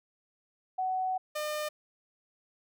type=tone pair in turn; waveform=sine / sawtooth; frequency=748 / 604.5 Hz; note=F#5 / D5; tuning=+19 / +50 cents; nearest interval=major third; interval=369 cents; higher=first; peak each=-28 dBFS; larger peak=neither; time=0.78-1.18 / 1.35-1.69 s; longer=first; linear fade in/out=10 ms; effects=none